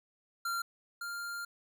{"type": "tone pair in turn", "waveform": "square", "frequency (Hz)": [1380, 1397.6], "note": ["F6", "F6"], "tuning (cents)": [-21, 1], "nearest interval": "unison", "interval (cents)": 22, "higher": "second", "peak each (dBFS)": [-33, -38], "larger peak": "first", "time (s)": [[0.45, 0.62], [1.01, 1.45]], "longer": "second", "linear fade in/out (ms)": 5, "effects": []}